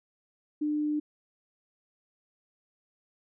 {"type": "tone", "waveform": "sine", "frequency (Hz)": 299.6, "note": "D4", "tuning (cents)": 35, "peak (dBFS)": -26, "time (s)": [0.61, 1], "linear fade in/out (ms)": 10, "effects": []}